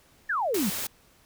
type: exponential sweep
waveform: sine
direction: down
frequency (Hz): 1832 to 172.2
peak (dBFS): -24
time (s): 0.29-0.7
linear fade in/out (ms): 10
type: noise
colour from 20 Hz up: white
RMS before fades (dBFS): -32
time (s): 0.54-0.87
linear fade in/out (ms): 5
effects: pink hiss -60 dBFS RMS until 1.25 s